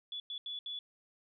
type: tone bursts at uneven times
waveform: sine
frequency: 3430 Hz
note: A7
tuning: 45 cents flat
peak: -38 dBFS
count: 4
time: 0.12-0.2 / 0.3-0.38 / 0.46-0.59 / 0.66-0.79 s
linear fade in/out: 2 ms
effects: none